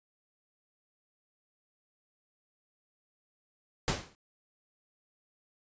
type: noise with exponential decay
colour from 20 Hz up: pink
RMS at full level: -26 dBFS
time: 3.88-4.15 s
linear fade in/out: 0 ms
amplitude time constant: 58 ms
effects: resampled to 16000 Hz